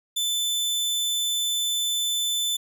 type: tone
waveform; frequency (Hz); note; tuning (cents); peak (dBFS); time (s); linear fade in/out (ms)
sawtooth; 3520; A7; 0; -20; 0.16-2.57; 10
effects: none